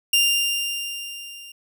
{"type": "tone with level ramp", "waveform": "sawtooth", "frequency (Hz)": 2794, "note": "F7", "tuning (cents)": 0, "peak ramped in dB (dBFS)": [-11, -36], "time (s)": [0.13, 1.52], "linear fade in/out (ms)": 5, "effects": []}